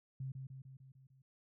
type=tone with echo; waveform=sine; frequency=132.9 Hz; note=C3; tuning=27 cents sharp; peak=-39 dBFS; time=0.2-0.32 s; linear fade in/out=5 ms; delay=150 ms; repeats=6; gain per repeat=-4 dB; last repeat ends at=1.22 s; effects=none